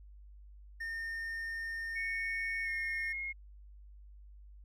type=tone; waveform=triangle; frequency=1823 Hz; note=A#6; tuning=39 cents flat; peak=-35 dBFS; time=0.8-3.13 s; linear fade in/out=10 ms
type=tone with pitch glide; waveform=sine; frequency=2217 to 2153 Hz; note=C#7 to C7; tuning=0 to +49 cents; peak=-36 dBFS; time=1.95-3.33 s; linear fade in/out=20 ms; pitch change=-51 cents; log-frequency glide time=2.64-2.69 s
effects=added 50 Hz sine -51 dBFS peak until 4.64 s